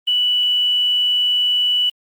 sine tone with quantisation, 2960 Hz, F#7, in tune, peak -14 dBFS, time 0.07-1.9 s, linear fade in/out 10 ms, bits 7, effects Opus 32 kbps

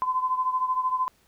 sine beating tone pair, 1020 / 1033 Hz, C6 / C6, -44 / -22 cents, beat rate 13 Hz, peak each -24 / -29 dBFS, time 0.02-1.08 s, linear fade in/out 0 ms, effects pink hiss -63 dBFS RMS until 1.27 s

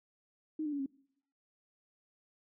sine tone with pitch steps, 311.1 / 297.2 / 284 / 271.3 Hz, D#4 / D4 / C#4 / C#4, 0 / +21 / +42 / -37 cents, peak -33 dBFS, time 0.59-0.862 s, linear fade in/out 5 ms, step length 68 ms, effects noise-tail reverb RT60 0.7 s tail -23 dB re dry

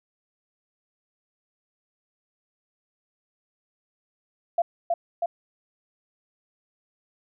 sine tone with echo, 683 Hz, F5, 39 cents flat, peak -18 dBFS, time 4.58-4.62 s, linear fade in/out 5 ms, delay 320 ms, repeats 2, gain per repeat -2 dB, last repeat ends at 5.26 s, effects none

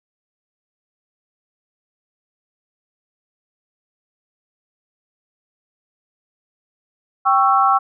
sine chord, C# diminished, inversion second, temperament equal with one note detuned, 784 / 1108.7 / 1330 Hz, G5 / C#6 / E6, 0 / 0 / +15 cents, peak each -16 dBFS, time 7.25-7.79 s, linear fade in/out 20 ms, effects none

